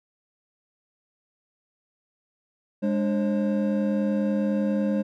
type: tone cluster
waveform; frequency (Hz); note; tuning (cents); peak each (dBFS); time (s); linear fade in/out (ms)
triangle; 206.3 / 296.4 / 535; G#3 / D4 / C5; -11 / +16 / +38; -21 / -28 / -27; 2.82-5.03; 20
effects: none